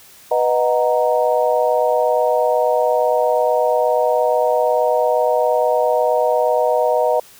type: chord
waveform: sine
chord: B major seventh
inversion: none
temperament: equal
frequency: 493.9 / 622.3 / 740 / 932.3 Hz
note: B4 / D#5 / F#5 / A#5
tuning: 0 / 0 / 0 / 0 cents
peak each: -18 / -17 / -21 / -22 dBFS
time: 0.31-7.2 s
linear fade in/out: 5 ms
effects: white hiss -45 dBFS RMS until 7.39 s